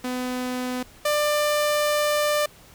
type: tone pair in turn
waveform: sawtooth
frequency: 251.4 / 594.5 Hz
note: B3 / D5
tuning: +31 / +21 cents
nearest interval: octave + minor third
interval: 1490 cents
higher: second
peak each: -22 / -16 dBFS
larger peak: second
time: 0.04-0.83 / 1.05-2.46 s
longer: second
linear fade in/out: 5 ms
effects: pink hiss -50 dBFS RMS until 2.74 s